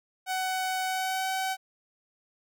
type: tone with pitch glide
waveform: sawtooth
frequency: 749 to 759.9 Hz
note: F#5 to F#5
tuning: +21 to +46 cents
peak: -24 dBFS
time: 0.26-1.57 s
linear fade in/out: 50 ms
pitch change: +25 cents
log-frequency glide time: 0.87-1.28 s
effects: none